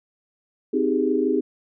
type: chord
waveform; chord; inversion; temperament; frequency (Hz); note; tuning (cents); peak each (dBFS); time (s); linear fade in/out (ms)
sine; Ab major seventh; first; just; 259.6 / 311.5 / 389.3 / 415.3; C4 / Eb4 / G4 / Ab4; -13 / +2 / -12 / 0; -24; 0.73-1.41; 10
effects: none